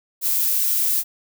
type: noise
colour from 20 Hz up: violet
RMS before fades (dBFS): -20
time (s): 0.21-1.04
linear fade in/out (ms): 50
effects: none